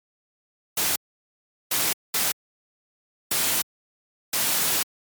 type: noise bursts at uneven times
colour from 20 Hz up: white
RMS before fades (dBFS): -23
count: 5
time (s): 0.77-0.96 / 1.71-1.93 / 2.14-2.32 / 3.31-3.62 / 4.33-4.83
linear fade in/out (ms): 5
effects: high-pass 100 Hz 12 dB/octave + MP3 96 kbps